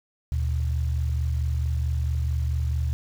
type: tone pair together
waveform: sine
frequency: 75.78 / 120.3 Hz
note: D#2 / B2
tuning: -45 / -45 cents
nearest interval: minor sixth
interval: 800 cents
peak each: -23 / -29 dBFS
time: 0.32-2.93 s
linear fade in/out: 0 ms
effects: 8-bit